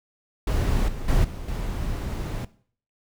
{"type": "noise with level steps", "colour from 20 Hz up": "brown", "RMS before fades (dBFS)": [-22, -32, -20, -34, -28], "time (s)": [0.47, 2.45], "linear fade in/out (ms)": 5, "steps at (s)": [0.88, 1.08, 1.24, 1.48], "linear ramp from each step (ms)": 5, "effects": ["noise-tail reverb RT60 0.5 s tail -18 dB re dry"]}